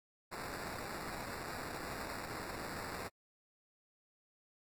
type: noise with sample-and-hold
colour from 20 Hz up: white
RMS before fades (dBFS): -44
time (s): 0.31-3.09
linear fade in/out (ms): 20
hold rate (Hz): 3150
effects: AAC 64 kbps